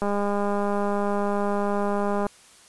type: click train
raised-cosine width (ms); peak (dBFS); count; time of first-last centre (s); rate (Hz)
1; -13; 457; 0.02-2.266; 203
effects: white hiss -52 dBFS RMS until 2.68 s + resampled to 24000 Hz